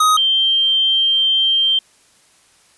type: tone pair in turn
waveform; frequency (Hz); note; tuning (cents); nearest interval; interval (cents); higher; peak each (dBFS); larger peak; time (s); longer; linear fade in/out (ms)
square / sine; 1255 / 3151; D#6 / G7; +15 / +8; octave + major third; 1593; second; -11 / -12; first; 0-0.17 / 0.17-1.79; second; 5
effects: white hiss -53 dBFS RMS until 2.77 s + resampled to 24000 Hz